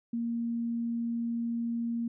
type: tone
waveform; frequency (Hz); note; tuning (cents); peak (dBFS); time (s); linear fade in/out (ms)
sine; 233.4; A#3; +2; -29; 0.13-2.08; 5
effects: none